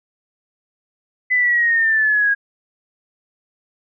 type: exponential sweep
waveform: sine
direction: down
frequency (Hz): 2017 to 1632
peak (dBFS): -13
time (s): 1.3-2.35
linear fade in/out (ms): 20
effects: none